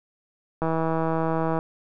click train, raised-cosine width 1 ms, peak -12 dBFS, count 158, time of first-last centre 0.62-1.589 s, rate 162 Hz, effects none

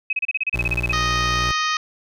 sine tone bursts, 2545 Hz, D#7, 39 cents sharp, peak -18 dBFS, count 14, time 0.1-0.923 s, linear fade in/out 5 ms, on 30 ms, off 31 ms
25% pulse tone with pitch glide, 60 to 60.45 Hz, B1 to B1, -49 to -36 cents, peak -20 dBFS, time 0.54-1.52 s, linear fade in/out 5 ms, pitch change +13 cents, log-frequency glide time 0.94-1.25 s
harmonic tone, 622.3 Hz, D#5, in tune, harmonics 2 / 3 / 4 / 5 / 6 / 7 / 8 / 9 / 10, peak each -22 / -26 / -28 / -30 / -32 / -33 / -34 / -35 / -36 dBFS, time 0.93-1.77 s, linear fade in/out 2 ms
effects none

